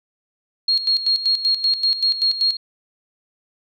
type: tone with tremolo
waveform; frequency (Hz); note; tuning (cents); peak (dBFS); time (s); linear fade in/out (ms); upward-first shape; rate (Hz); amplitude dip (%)
sine; 4272; C8; +35; -14; 0.68-2.57; 5; square; 5.2; 70
effects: none